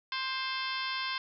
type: harmonic tone with a mistuned harmonic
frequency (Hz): 525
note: C5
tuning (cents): +6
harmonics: 2 / 3 / 4 / 5 / 6 / 7 / 8 / 9 / 10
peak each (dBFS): -37 / -39 / -40 / -41 / -42 / -42 / -43 / -44 / -44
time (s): 0.12-1.18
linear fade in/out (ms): 2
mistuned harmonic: 7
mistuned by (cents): -69
effects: none